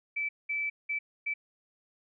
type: tone bursts at uneven times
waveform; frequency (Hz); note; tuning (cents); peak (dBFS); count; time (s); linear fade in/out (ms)
sine; 2314; D7; -26; -29; 4; 0.16-0.29 / 0.49-0.7 / 0.89-0.99 / 1.26-1.34; 10
effects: none